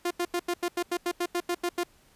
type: tone bursts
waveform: sawtooth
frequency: 350.4 Hz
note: F4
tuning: 6 cents sharp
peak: -22 dBFS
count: 13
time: 0.05-1.835 s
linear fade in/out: 5 ms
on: 57 ms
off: 87 ms
effects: pink hiss -61 dBFS RMS until 2.15 s + resampled to 32000 Hz